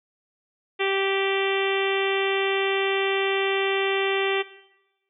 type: harmonic tone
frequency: 390 Hz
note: G4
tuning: 9 cents flat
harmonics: 1 / 2 / 3 / 4 / 5 / 6 / 7 / 8 / 9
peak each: -24 / -31 / -33 / -35 / -30 / -31 / -31 / -34 / -37 dBFS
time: 0.79-4.43 s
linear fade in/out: 20 ms
effects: noise-tail reverb RT60 1.0 s tail -18 dB re dry